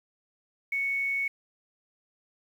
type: tone with quantisation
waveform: sine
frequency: 2217 Hz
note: C#7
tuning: in tune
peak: -26 dBFS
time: 0.72-1.28 s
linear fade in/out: 5 ms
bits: 9
effects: none